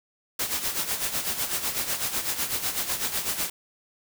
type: noise with tremolo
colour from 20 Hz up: white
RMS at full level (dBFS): -26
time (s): 0.39-3.5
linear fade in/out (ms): 5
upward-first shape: sine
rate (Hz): 8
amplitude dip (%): 65
effects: none